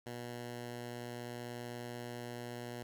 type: tone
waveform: 10% pulse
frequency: 120.6 Hz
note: B2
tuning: 41 cents flat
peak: -34 dBFS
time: 0.06-2.83 s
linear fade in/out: 5 ms
effects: none